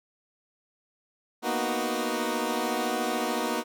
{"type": "chord", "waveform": "15% pulse", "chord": "B major seventh", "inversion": "third", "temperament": "equal", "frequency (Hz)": [233.1, 246.9, 311.1, 370], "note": ["A#3", "B3", "D#4", "F#4"], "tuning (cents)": [0, 0, 0, 0], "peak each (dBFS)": -26, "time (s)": [1.42, 3.64], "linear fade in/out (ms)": 50, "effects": []}